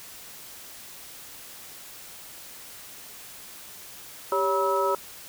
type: tone cluster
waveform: sine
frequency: 393.7 / 560 / 963 / 1298 Hz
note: G4 / C#5 / B5 / E6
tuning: +8 / +18 / -44 / -27 cents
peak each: -27 dBFS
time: 4.32-4.95 s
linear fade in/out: 2 ms
effects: white hiss -44 dBFS RMS until 5.28 s